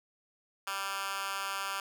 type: tone with high-pass filter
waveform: 10% pulse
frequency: 196 Hz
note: G3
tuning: in tune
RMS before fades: -36 dBFS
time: 0.67-1.8 s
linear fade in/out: 2 ms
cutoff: 1400 Hz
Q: 1.7
effects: none